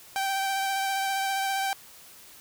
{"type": "tone with vibrato", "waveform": "sawtooth", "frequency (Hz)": 779, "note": "G5", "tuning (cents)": -11, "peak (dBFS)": -22, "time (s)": [0.16, 1.73], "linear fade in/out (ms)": 0, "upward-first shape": "sine", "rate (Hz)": 15, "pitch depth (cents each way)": 17, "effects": ["white hiss -50 dBFS RMS until 2.4 s"]}